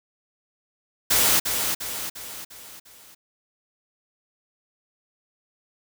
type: noise with echo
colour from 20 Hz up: white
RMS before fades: -19 dBFS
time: 1.1-1.4 s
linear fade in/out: 10 ms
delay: 350 ms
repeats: 5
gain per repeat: -6 dB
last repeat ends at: 3.15 s
effects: none